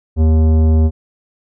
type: tone with tanh clipping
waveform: sine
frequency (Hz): 79.1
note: D#2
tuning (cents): +29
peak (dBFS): -10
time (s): 0.16-0.91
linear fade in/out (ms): 50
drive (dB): 14
effects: none